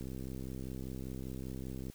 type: click train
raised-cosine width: 3 ms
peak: -30 dBFS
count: 124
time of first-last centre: 0.01-1.899 s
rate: 65.1 Hz
effects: white hiss -61 dBFS RMS until 1.94 s